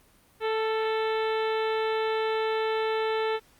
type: harmonic tone with a mistuned harmonic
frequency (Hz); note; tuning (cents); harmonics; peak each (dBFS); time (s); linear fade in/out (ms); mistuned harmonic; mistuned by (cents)
440; A4; 0; 1 / 2 / 3 / 4 / 5 / 6 / 7 / 8 / 9; -26 / -32 / -36 / -38 / -40 / -42 / -43 / -44 / -45; 0.4-3.4; 50; 3; +20
effects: pink hiss -60 dBFS RMS until 3.59 s + Opus 32 kbps